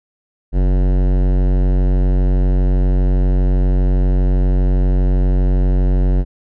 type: tone with hard clipping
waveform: sine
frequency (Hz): 46.25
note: F#1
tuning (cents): 0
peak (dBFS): -13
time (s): 0.52-6.25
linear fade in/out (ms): 50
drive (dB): 18
effects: none